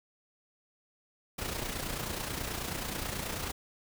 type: noise with amplitude modulation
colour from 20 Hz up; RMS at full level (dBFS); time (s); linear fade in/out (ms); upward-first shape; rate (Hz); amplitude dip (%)
pink; -34; 1.38-3.52; 10; sine; 29.3; 55
effects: none